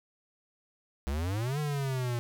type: exponential two-way sweep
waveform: square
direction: up then down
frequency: 65.41 to 151.9 to 117.8 Hz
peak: -30 dBFS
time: 1.07-2.19 s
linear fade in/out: 0 ms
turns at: 1.59 s
effects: none